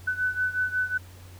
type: beating tone pair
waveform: sine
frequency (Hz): 1500 / 1505.5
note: F#6 / F#6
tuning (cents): +23 / +30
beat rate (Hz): 5.5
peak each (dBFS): -26 / -29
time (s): 0.07-0.98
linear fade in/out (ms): 10
effects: added 91 Hz sine -44 dBFS peak until 1.39 s + pink hiss -52 dBFS RMS until 1.39 s